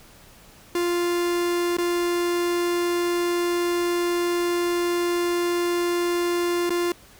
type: tone with dropouts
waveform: 45% pulse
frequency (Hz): 348.8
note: F4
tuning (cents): -2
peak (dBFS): -21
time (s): 0.75-6.92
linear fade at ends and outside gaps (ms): 2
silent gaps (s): 1.769-1.784 / 6.695-6.704
effects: pink hiss -50 dBFS RMS until 7.19 s